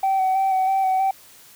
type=tone with vibrato; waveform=sine; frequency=764 Hz; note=G5; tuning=45 cents flat; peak=-15 dBFS; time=0.03-1.11 s; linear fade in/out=5 ms; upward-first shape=square; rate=3.1 Hz; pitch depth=20 cents each way; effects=tanh soft clip ceiling -15 dBFS + white hiss -48 dBFS RMS until 1.55 s